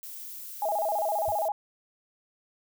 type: noise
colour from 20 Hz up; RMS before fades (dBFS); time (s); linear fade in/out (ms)
violet; -41; 0.03-1.48; 0
type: tone with vibrato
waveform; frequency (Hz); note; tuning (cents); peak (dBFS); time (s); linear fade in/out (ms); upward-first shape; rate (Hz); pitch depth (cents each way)
sine; 730; F#5; -24; -25; 0.62-1.52; 2; square; 15; 210
type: tone with exponential decay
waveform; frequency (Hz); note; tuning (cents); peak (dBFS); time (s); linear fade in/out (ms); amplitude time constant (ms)
sine; 93.1; F#2; +11; -33; 1.28-1.37; 0; 18
effects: none